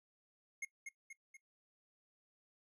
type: tone with echo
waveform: square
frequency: 2153 Hz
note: C7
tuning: 49 cents sharp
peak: -40 dBFS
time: 0.62-0.65 s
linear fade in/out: 5 ms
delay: 240 ms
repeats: 3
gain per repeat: -5 dB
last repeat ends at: 1.37 s
effects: noise-tail reverb RT60 0.1 s tail -18 dB re dry + low-pass 11000 Hz 12 dB/octave